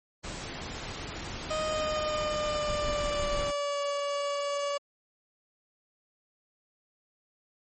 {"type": "noise", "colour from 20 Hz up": "pink", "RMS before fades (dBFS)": -38, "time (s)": [0.23, 3.52], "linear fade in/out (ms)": 20}
{"type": "tone with pitch glide", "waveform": "30% pulse", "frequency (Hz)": [622.3, 570.7], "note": ["D#5", "D5"], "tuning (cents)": [0, -50], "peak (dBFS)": -26, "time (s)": [1.5, 4.78], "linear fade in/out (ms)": 10, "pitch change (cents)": -150, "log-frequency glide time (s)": [1.62, 3.8]}
{"type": "noise with tremolo", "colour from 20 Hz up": "brown", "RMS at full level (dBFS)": -34, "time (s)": [2.67, 3.48], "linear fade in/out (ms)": 20, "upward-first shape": "triangle", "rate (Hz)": 5.9, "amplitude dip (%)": 75}
{"effects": ["MP3 32 kbps"]}